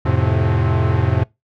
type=chord; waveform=45% pulse; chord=F major; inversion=none; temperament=equal with one note detuned; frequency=87.31 / 108.61 / 130.81 Hz; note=F2 / A2 / C3; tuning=0 / -22 / 0 cents; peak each=-19 / -18 / -19 dBFS; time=0.05-1.24 s; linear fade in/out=10 ms; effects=noise-tail reverb RT60 0.2 s tail -23 dB re dry + low-pass 2000 Hz 12 dB/octave